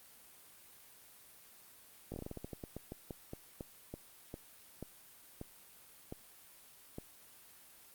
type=slowing click train; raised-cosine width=2 ms; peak=-29 dBFS; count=22; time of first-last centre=2.12-6.984 s; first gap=19 ms; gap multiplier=1.21; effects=white hiss -59 dBFS RMS until 7.94 s + Opus 32 kbps